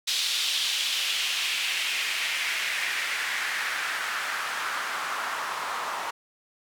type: noise with band-pass filter sweep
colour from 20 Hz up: white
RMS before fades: -29 dBFS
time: 0.07-6.11 s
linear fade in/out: 10 ms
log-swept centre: 3800 to 1000 Hz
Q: 2.2
effects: none